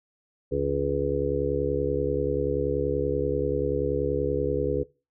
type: harmonic tone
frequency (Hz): 70.4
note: C#2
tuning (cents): +27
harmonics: 1 / 2 / 4 / 5 / 6 / 7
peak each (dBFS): -33 / -32 / -32 / -33 / -27 / -28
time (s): 0.51-4.84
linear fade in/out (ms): 20
effects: noise-tail reverb RT60 0.3 s tail -21 dB re dry